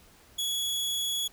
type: tone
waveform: sawtooth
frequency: 3368 Hz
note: G#7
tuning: 24 cents sharp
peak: -25 dBFS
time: 0.38-1.28 s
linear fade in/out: 10 ms
effects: pink hiss -57 dBFS RMS until 1.32 s